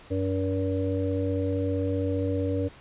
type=harmonic tone with a mistuned harmonic; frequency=95.3 Hz; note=G2; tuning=48 cents flat; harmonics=1 / 3 / 5 / 6; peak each=-28 / -29 / -30 / -35 dBFS; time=0.1-2.69 s; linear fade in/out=20 ms; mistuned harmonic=1; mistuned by=-18 cents; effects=pink hiss -50 dBFS RMS until 2.8 s + resampled to 8000 Hz